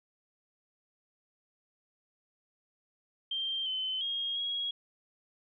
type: tone with pitch steps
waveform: sine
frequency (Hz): 3164 / 3055 / 3256 / 3306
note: G7 / G7 / G#7 / G#7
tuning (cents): +15 / -45 / -35 / -9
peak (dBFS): -31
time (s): 3.31-4.71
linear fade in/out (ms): 5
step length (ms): 350
effects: none